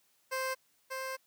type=tone pair in turn; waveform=15% pulse; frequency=523.3 / 525.7 Hz; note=C5 / C5; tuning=0 / +8 cents; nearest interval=unison; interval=8 cents; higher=second; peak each=-26 / -30 dBFS; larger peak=first; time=0.31-0.55 / 0.9-1.17 s; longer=second; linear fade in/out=20 ms; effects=white hiss -71 dBFS RMS until 1.26 s + high-pass 100 Hz 12 dB/octave